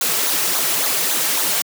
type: noise with flanger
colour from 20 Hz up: white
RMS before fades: -19 dBFS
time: 0.01-1.62 s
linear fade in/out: 2 ms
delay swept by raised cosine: 0.36 to 4.16 ms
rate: 3.6 Hz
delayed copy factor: -0.7
effects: high-pass 200 Hz 12 dB/octave